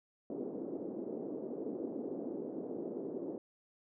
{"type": "band-pass noise", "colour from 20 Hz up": "pink", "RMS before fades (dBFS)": -41, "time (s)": [0.3, 3.38], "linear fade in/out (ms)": 2, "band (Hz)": [260, 460], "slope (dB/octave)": 24, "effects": []}